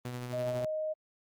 sawtooth tone with tremolo, 123.47 Hz, B2, in tune, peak -31 dBFS, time 0.05-0.65 s, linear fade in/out 0 ms, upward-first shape sine, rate 12 Hz, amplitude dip 40%
sine tone, 622.3 Hz, D#5, in tune, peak -31 dBFS, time 0.32-0.94 s, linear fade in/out 20 ms
effects Opus 24 kbps

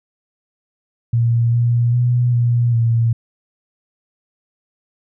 sine tone with pitch steps, 117.2 / 119.1 / 122.3 / 119.6 / 115.7 Hz, A#2 / A#2 / B2 / A#2 / A#2, +10 / +38 / -16 / +45 / -13 cents, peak -12 dBFS, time 1.13-3.13 s, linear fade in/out 5 ms, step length 400 ms, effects none

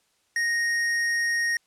triangle tone with hard clipping, 1865 Hz, A#6, in tune, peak -24 dBFS, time 0.36-1.57 s, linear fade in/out 2 ms, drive 17 dB, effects white hiss -68 dBFS RMS until 1.66 s + low-pass 9000 Hz 12 dB/octave

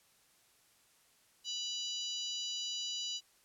harmonic tone with a mistuned harmonic, 983 Hz, B5, 8 cents flat, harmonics 3 / 4 / 5 / 6 / 7, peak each -40 / -42 / -44 / -46 / -47 dBFS, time 1.44-3.21 s, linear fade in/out 50 ms, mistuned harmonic 5, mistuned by -36 cents, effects white hiss -68 dBFS RMS until 3.44 s + low-pass 12000 Hz 12 dB/octave

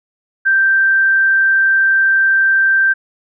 sine tone, 1568 Hz, G6, in tune, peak -9 dBFS, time 0.45-2.94 s, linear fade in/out 20 ms, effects none

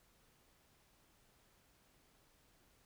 silence, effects pink hiss -71 dBFS RMS until 2.85 s

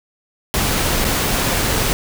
pink noise with dropouts, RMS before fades -18 dBFS, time 0.54-1.93 s, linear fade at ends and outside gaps 0 ms, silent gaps 1.044-1.05 s, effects none

